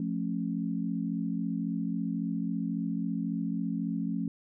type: chord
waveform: sine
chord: F augmented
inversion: none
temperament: just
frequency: 174.61 / 218.3 / 272.8 Hz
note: F3 / A3 / C#4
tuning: 0 / -13 / -28 cents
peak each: -33 / -33 / -34 dBFS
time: 0-4.28 s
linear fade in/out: 2 ms
effects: none